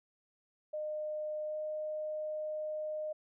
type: tone with pitch glide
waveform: sine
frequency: 610 to 614.2 Hz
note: D#5 to D#5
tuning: -34 to -23 cents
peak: -35 dBFS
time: 0.73-3.13 s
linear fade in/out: 10 ms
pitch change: +11 cents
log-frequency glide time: 1.46-1.56 s
effects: none

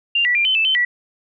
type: tone with pitch steps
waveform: sine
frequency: 2789 / 1954 / 2387 / 3060 / 2636 / 3075 / 1950 Hz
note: F7 / B6 / D7 / G7 / E7 / G7 / B6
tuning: -3 / -19 / +28 / -42 / -1 / -34 / -23 cents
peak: -14 dBFS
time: 0.15-0.85 s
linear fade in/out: 5 ms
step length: 100 ms
effects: none

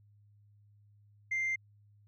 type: tone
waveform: sine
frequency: 2093 Hz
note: C7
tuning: in tune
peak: -28 dBFS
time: 1.31-1.56 s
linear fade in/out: 10 ms
effects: tanh soft clip ceiling -28 dBFS + added 103 Hz sine -60 dBFS peak until 2.07 s

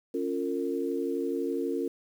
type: chord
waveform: sine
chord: Bb minor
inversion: first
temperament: equal with one note detuned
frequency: 277.2 / 349.2 / 455.8 Hz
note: Db4 / F4 / Bb4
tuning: 0 / 0 / -39 cents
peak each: -32 dBFS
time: 0.14-1.88 s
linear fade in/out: 5 ms
effects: 9-bit

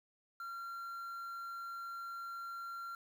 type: tone with quantisation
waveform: triangle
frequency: 1374 Hz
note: F6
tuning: 29 cents flat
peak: -40 dBFS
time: 0.4-2.95 s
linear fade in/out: 2 ms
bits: 10
effects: none

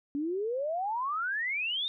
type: exponential sweep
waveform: sine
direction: up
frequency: 277.2 to 3729 Hz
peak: -29 dBFS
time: 0.15-1.88 s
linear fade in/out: 0 ms
effects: none

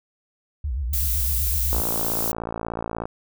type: tone with vibrato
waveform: sine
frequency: 65.6 Hz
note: C2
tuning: 5 cents sharp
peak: -23 dBFS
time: 0.64-1.81 s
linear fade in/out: 5 ms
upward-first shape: sine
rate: 7.9 Hz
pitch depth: 240 cents each way
type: noise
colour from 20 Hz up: violet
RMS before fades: -25 dBFS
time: 0.93-2.32 s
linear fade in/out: 5 ms
type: click train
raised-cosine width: 1 ms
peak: -14 dBFS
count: 76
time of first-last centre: 1.73-3.055 s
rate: 56.6 Hz
effects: none

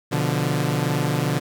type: chord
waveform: sawtooth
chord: B diminished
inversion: none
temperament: equal with one note detuned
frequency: 124.55 / 146.83 / 174.61 Hz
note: B2 / D3 / F3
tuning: +15 / 0 / 0 cents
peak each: -21 / -19 / -23 dBFS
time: 0.11-1.4 s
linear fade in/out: 20 ms
effects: 9-bit

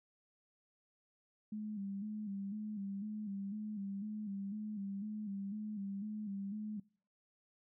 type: tone with vibrato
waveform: sine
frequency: 205 Hz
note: G#3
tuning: 22 cents flat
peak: -39 dBFS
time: 1.52-6.8 s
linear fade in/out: 5 ms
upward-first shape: square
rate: 2 Hz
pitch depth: 65 cents each way
effects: noise-tail reverb RT60 0.5 s tail -24 dB re dry

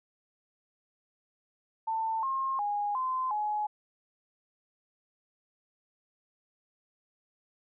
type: tone with pitch steps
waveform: sine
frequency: 892 / 1069 / 823 / 1033 / 842 Hz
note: A5 / C6 / G#5 / C6 / G#5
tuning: +23 / +37 / -16 / -22 / +24 cents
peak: -28 dBFS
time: 1.87-3.67 s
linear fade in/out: 10 ms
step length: 360 ms
effects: none

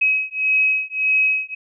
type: beating tone pair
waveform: sine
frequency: 2547 / 2548.7 Hz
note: D#7 / D#7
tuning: +40 / +41 cents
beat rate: 1.7 Hz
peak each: -19 dBFS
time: 0.01-1.55 s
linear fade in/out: 10 ms
effects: none

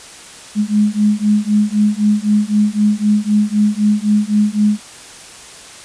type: beating tone pair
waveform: sine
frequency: 207.7 / 211.6 Hz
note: G#3 / G#3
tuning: 0 / +33 cents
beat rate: 3.9 Hz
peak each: -14 dBFS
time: 0.55-4.8 s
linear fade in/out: 50 ms
effects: white hiss -36 dBFS RMS until 5.84 s + resampled to 22050 Hz

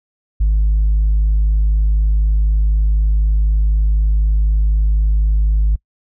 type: tone with tanh clipping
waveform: triangle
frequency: 52 Hz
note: G#1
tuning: 3 cents sharp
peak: -11 dBFS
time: 0.4-5.76 s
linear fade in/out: 10 ms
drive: 6 dB
effects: noise-tail reverb RT60 0.1 s tail -25 dB re dry

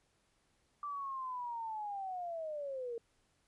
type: linear sweep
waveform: sine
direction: down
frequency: 1174.7 to 455.6 Hz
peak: -38 dBFS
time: 0.83-2.98 s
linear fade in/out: 2 ms
effects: pink hiss -75 dBFS RMS until 3.47 s + resampled to 24000 Hz

